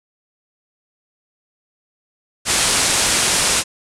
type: low-pass noise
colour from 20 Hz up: white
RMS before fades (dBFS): -17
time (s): 2.45-3.64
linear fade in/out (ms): 50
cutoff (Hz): 10000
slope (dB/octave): 48
effects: none